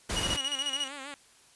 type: noise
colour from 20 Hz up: pink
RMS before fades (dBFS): -32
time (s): 0.09-0.37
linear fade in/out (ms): 10
type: tone with tremolo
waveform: 40% pulse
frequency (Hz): 2905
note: F#7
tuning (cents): -32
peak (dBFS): -27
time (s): 0.16-0.88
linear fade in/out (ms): 10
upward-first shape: square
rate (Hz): 14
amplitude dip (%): 70
type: tone with vibrato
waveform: 5% pulse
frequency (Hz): 277.2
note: C#4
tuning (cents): 0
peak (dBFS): -28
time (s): 0.32-1.14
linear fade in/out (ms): 0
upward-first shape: sine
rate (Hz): 6.8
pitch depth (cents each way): 92
effects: white hiss -59 dBFS RMS until 1.55 s + resampled to 24000 Hz